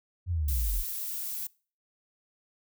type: linear sweep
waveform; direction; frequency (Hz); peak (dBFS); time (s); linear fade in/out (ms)
sine; down; 92.5 to 35.6; -26; 0.26-0.84; 50
type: noise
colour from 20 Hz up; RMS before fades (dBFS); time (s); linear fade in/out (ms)
violet; -35; 0.48-1.47; 5
effects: noise-tail reverb RT60 0.4 s tail -24 dB re dry